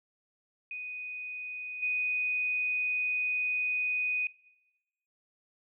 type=tone with level steps; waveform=sine; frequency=2489 Hz; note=D#7; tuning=in tune; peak=-36 / -27 dBFS; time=0.71-4.27 s; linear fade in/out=2 ms; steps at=1.82 s; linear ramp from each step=10 ms; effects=noise-tail reverb RT60 1.0 s tail -20 dB re dry